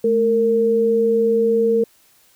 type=tone pair together; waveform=sine; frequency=216.7 / 459.2 Hz; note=A3 / A#4; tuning=-26 / -26 cents; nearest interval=octave + minor second; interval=1300 cents; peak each=-22 / -14 dBFS; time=0.04-1.84 s; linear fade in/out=5 ms; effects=white hiss -55 dBFS RMS until 2.35 s